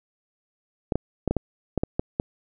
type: clicks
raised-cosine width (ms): 2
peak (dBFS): -9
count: 9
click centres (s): 0.922 / 0.956 / 1.277 / 1.31 / 1.367 / 1.777 / 1.835 / 1.995 / 2.199
effects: none